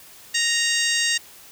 harmonic tone, 932.3 Hz, A#5, in tune, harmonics 2 / 3 / 4 / 5 / 6 / 7 / 8 / 9, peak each -24 / -26 / -27 / -28 / -29 / -29 / -30 / -31 dBFS, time 0.34-1.18 s, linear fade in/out 10 ms, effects white hiss -46 dBFS RMS until 1.51 s

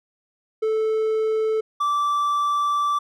triangle tone pair in turn, 438.2 / 1165.1 Hz, A4 / D6, -7 / -14 cents, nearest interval octave + perfect fourth, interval 1693 cents, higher second, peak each -17 dBFS, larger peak neither, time 0.62-1.61 / 1.8-2.99 s, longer second, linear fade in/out 10 ms, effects none

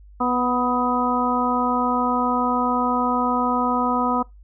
harmonic tone with a mistuned harmonic, 246.9 Hz, B3, in tune, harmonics 1 / 2 / 3 / 4 / 5, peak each -23 / -28 / -26 / -24 / -24 dBFS, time 0.2-4.23 s, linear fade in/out 10 ms, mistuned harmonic 5, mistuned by +29 cents, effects noise-tail reverb RT60 0.2 s tail -23 dB re dry + added 50 Hz sine -43 dBFS peak until 4.43 s

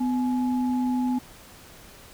sine tone pair together, 251.6 / 846.3 Hz, B3 / G#5, +32 / +32 cents, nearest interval octave + major sixth, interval 2100 cents, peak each -22 / -33 dBFS, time 0-1.19 s, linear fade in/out 10 ms, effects pink hiss -48 dBFS RMS until 2.13 s

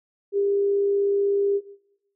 sine tone with amplitude modulation, 400.8 Hz, G4, 38 cents sharp, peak -18 dBFS, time 0.32-1.61 s, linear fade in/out 50 ms, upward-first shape sine, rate 56.1 Hz, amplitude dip 25%, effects noise-tail reverb RT60 0.8 s tail -17 dB re dry

